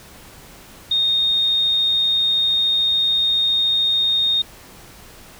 sine tone, 3693 Hz, A#7, 17 cents flat, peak -15 dBFS, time 0.91-4.42 s, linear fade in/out 5 ms, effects pink hiss -43 dBFS RMS until 5.39 s

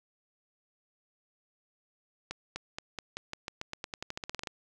accelerating click train, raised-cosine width 0.2 ms, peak -19 dBFS, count 20, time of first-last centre 2.31-4.472 s, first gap 250 ms, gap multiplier 0.9, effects 9-bit

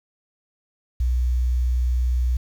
sine tone, 61.7 Hz, B1, 1 cent flat, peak -17 dBFS, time 1-2.37 s, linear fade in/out 5 ms, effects tanh soft clip ceiling -13 dBFS + 8-bit

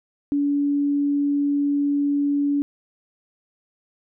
sine tone, 285.9 Hz, D4, 46 cents flat, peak -18 dBFS, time 0.32-2.62 s, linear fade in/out 0 ms, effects none

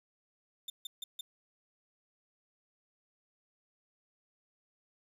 40% pulse tone bursts, 3581 Hz, A7, 30 cents sharp, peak -37 dBFS, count 4, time 0.68-1.21 s, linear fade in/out 5 ms, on 20 ms, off 150 ms, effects 11-bit

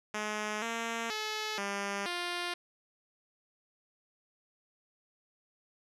5% pulse tone with pitch steps, 212 / 230 / 430.2 / 199.9 / 351.1 Hz, G#3 / A#3 / A4 / G3 / F4, +36 / -23 / -39 / +34 / +9 cents, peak -22 dBFS, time 0.14-2.54 s, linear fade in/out 5 ms, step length 480 ms, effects low-pass 8000 Hz 12 dB/octave

